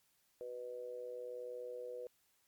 sine tone with amplitude modulation, 493.9 Hz, B4, in tune, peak -39 dBFS, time 0.41-2.07 s, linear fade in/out 0 ms, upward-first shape sine, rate 121 Hz, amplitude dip 75%, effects white hiss -75 dBFS RMS until 2.47 s + MP3 96 kbps

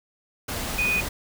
sine tone in noise, 2482 Hz, D#7, 5 cents flat, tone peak -21 dBFS, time 0.78-1.01 s, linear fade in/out 10 ms, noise pink, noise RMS -30 dBFS, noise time 0.48-1.09 s, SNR +6 dB, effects none

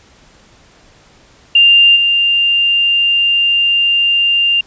sine tone with level steps, 2794 Hz, F7, in tune, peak -4 / -9 dBFS, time 1.55-4.61 s, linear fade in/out 5 ms, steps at 1.95 s, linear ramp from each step 20 ms, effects pink hiss -46 dBFS RMS until 4.66 s + resampled to 16000 Hz

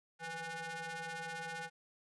sawtooth ring-modulated tone, 326.4 Hz, E4, 17 cents flat, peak -34 dBFS, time 0.19-1.7 s, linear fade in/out 50 ms, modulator 1150 Hz, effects resampled to 24000 Hz

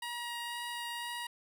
15% pulse tone with vibrato, 951 Hz, A#5, 34 cents sharp, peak -31 dBFS, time 0.02-1.27 s, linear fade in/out 5 ms, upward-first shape sine, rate 2 Hz, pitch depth 8 cents each way, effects none

